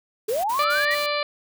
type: noise bursts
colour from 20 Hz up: white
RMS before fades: -36 dBFS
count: 4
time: 0.28-1.064 s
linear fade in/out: 10 ms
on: 160 ms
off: 48 ms
type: linear sweep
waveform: sine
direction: up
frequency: 401.5 to 1975.5 Hz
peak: -21 dBFS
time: 0.28-0.95 s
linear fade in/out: 10 ms
type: harmonic tone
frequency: 587.3 Hz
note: D5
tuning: in tune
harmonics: 1 / 2 / 3 / 4 / 5 / 6 / 7 / 8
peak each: -26 / -28 / -34 / -29 / -36 / -37 / -31 / -38 dBFS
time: 0.59-1.23 s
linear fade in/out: 2 ms
effects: none